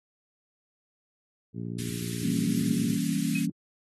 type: harmonic tone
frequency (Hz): 58.27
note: A#1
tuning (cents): 0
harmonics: 2 / 3 / 4 / 5 / 6 / 7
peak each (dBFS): -36 / -36 / -39 / -43 / -46 / -47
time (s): 1.53-2.98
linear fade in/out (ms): 50
type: band-stop noise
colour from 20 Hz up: white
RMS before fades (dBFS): -39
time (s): 1.78-3.46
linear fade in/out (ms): 10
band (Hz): 140 to 1700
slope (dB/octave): 24
type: chord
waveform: sine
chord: E diminished seventh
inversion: none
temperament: equal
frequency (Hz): 164.81 / 196 / 233.1 / 277.2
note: E3 / G3 / Bb3 / Db4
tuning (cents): 0 / 0 / 0 / 0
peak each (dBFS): -31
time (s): 2.23-3.5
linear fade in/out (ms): 5
type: tone with exponential decay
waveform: sine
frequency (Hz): 2530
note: D#7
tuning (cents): +28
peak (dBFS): -27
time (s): 3.35-3.46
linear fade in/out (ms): 5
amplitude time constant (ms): 23
effects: AAC 32 kbps